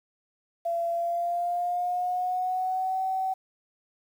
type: tone with pitch glide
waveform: sine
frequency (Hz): 680 to 758.9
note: F5 to F#5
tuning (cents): -46 to +44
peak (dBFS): -25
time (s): 0.65-3.34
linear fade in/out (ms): 10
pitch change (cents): +190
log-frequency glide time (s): 0.91-3.02
effects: 9-bit